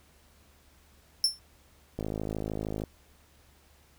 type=tone with exponential decay; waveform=40% pulse; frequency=5380 Hz; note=E8; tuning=34 cents sharp; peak=-17 dBFS; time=1.24-1.39 s; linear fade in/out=1 ms; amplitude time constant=32 ms
type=click train; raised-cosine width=2 ms; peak=-20 dBFS; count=46; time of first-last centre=1.99-2.837 s; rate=53.1 Hz
effects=added 72 Hz sine -62 dBFS peak until 3.98 s + pink hiss -62 dBFS RMS until 3.98 s